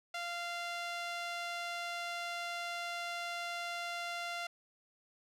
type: tone with band-pass filter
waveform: sawtooth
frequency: 693 Hz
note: F5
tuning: 14 cents flat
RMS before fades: -40 dBFS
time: 0.14-4.47 s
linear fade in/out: 5 ms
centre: 2500 Hz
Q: 0.64
effects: none